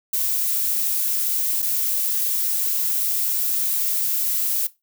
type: noise with dropouts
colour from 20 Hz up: violet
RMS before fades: -22 dBFS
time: 0.13-4.67 s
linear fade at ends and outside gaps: 5 ms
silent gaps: 1.62-1.625 s
effects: noise-tail reverb RT60 0.2 s tail -17 dB re dry